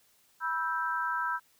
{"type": "chord", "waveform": "sine", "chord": "E minor", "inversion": "second", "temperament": "equal with one note detuned", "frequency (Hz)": [977.5, 1318.5, 1568], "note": ["B5", "E6", "G6"], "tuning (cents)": [-18, 0, 0], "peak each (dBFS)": [-33, -33, -33], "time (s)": [0.4, 1.4], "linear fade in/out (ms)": 50, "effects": ["white hiss -66 dBFS RMS until 1.59 s"]}